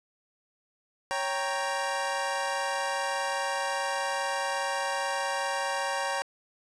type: chord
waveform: 25% pulse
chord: G diminished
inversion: second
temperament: equal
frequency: 554.4 / 784 / 932.3 Hz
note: Db5 / G5 / Bb5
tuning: 0 / 0 / 0 cents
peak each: -29 dBFS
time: 1.11-6.22 s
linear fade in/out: 0 ms
effects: resampled to 22050 Hz + 9-bit